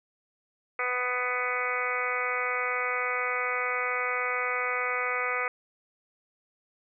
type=harmonic tone; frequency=248.7 Hz; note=B3; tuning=12 cents sharp; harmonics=2 / 3 / 4 / 5 / 6 / 7 / 8 / 9 / 10; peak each=-35 / -39 / -40 / -32 / -36 / -43 / -33 / -33 / -40 dBFS; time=0.79-5.48 s; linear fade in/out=2 ms; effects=none